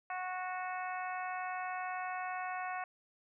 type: harmonic tone with a mistuned harmonic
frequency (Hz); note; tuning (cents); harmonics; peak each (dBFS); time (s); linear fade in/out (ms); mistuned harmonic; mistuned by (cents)
367.6; F#4; -11; 2 / 3 / 4 / 5 / 6 / 7; -39 / -43 / -45 / -47 / -49 / -50; 0.1-2.84; 2; 7; +17
effects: none